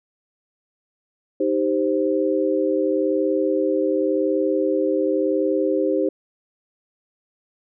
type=chord; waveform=sine; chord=C minor; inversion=first; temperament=equal; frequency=311.1 / 392 / 523.3 Hz; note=Eb4 / G4 / C5; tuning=0 / 0 / 0 cents; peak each=-22 dBFS; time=1.4-6.09 s; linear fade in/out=5 ms; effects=none